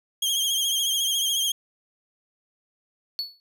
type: tone with vibrato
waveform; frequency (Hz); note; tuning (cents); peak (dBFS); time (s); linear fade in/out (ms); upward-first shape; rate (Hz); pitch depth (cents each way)
sawtooth; 3218; G7; +45; -19; 0.22-1.52; 5; triangle; 14; 63
type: tone with exponential decay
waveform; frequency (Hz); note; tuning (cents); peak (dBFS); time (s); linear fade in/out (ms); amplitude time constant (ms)
triangle; 4424; C#8; -4; -22; 3.19-3.4; 0; 44
effects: none